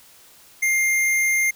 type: tone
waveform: square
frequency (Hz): 2111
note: C7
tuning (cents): +15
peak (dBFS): -18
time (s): 0.62-1.51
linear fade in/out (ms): 10
effects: white hiss -50 dBFS RMS until 1.55 s